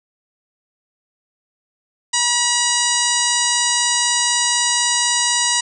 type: harmonic tone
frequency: 964 Hz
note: B5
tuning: 42 cents flat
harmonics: 1 / 2 / 3 / 4 / 5 / 6 / 7 / 8 / 9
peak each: -24 / -24 / -24 / -24 / -24 / -24 / -24 / -24 / -24 dBFS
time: 2.13-5.61 s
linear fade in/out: 10 ms
effects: none